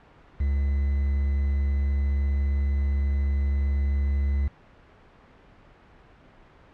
triangle tone with quantisation, 69.7 Hz, C#2, 10 cents sharp, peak -19 dBFS, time 0.4-4.48 s, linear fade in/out 5 ms, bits 7, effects pink hiss -53 dBFS RMS until 6.73 s + low-pass 2000 Hz 12 dB/octave

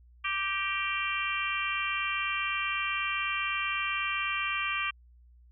harmonic tone with a mistuned harmonic, 392 Hz, G4, in tune, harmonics 3 / 4 / 5 / 6 / 7 / 8, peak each -34 / -38 / -39 / -33 / -35 / -39 dBFS, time 0.24-4.91 s, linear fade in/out 10 ms, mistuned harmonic 5, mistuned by -42 cents, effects added 60 Hz sine -54 dBFS peak until 5.51 s

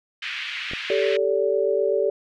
white band-pass noise, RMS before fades -31 dBFS, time 0.22-1.17 s, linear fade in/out 5 ms, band 1700 to 3000 Hz, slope 24 dB/octave
clicks, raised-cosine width 2 ms, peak -27 / -19 dBFS, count 2, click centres 0.713 / 0.735 s
sine chord, G suspended second, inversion none, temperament equal with one note detuned, 392 / 440 / 573.3 Hz, G4 / A4 / D5, 0 / 0 / -42 cents, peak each -23 / -23 / -23 dBFS, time 0.9-2.1 s, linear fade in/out 2 ms
effects none

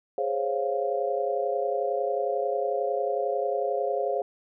sine chord, Db major seventh, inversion second, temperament equal, 415.3 / 523.3 / 554.4 / 698.5 Hz, Ab4 / C5 / Db5 / F5, 0 / 0 / 0 / 0 cents, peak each -30 dBFS, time 0.18-4.22 s, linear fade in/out 2 ms, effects none

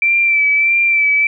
sine tone with vibrato, 2334 Hz, D7, 11 cents flat, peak -10 dBFS, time 0.02-1.27 s, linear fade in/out 2 ms, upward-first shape sine, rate 1.6 Hz, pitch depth 33 cents each way, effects none

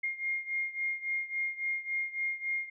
sine beating tone pair, 2127 / 2130.6 Hz, C7 / C7, +28 / +31 cents, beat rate 3.6 Hz, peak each -33 / -36 dBFS, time 0.03-2.7 s, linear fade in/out 10 ms, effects none

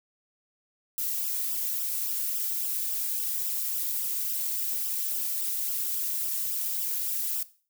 violet noise with flanger, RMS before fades -30 dBFS, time 0.98-7.43 s, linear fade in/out 2 ms, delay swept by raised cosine 0.46 to 2.36 ms, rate 3.6 Hz, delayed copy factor -0.9, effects noise-tail reverb RT60 0.4 s tail -17 dB re dry

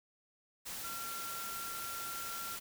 sine tone in noise, 1370 Hz, F6, 34 cents flat, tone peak -43 dBFS, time 0.83-2.57 s, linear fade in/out 20 ms, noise white, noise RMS -43 dBFS, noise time 0.65-2.6 s, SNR -3 dB, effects none

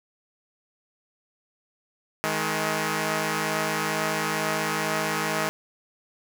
5% pulse tone pair together, 158 / 211.4 Hz, D#3 / G#3, +27 / +31 cents, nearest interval perfect fourth, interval 504 cents, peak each -16 dBFS, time 2.24-5.49 s, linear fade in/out 0 ms, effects none

